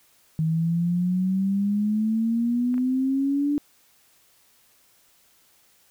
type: exponential sweep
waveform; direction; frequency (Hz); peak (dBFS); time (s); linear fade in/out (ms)
sine; up; 157.6 to 293.7; -20; 0.39-3.58; 0
type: clicks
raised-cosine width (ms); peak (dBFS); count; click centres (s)
0.5; -29; 2; 2.742 / 2.78
effects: white hiss -60 dBFS RMS until 5.9 s